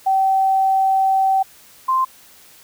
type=tone pair in turn; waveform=sine; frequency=770 / 1044.9 Hz; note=G5 / C6; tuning=-31 / -3 cents; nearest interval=perfect fourth; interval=528 cents; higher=second; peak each=-13 / -14 dBFS; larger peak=first; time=0.06-1.43 / 1.88-2.05 s; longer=first; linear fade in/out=10 ms; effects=white hiss -47 dBFS RMS until 2.63 s